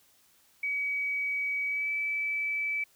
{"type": "tone with pitch glide", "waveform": "sine", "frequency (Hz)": [2270, 2306], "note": ["C#7", "D7"], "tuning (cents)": [41, -32], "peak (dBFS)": -28, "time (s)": [0.63, 2.84], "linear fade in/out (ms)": 5, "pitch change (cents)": 27, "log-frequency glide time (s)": [1.67, 1.9], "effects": ["white hiss -64 dBFS RMS until 2.95 s"]}